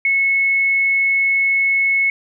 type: tone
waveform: sine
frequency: 2194 Hz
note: C#7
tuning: 18 cents flat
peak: -13 dBFS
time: 0.05-2.1 s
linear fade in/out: 2 ms
effects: none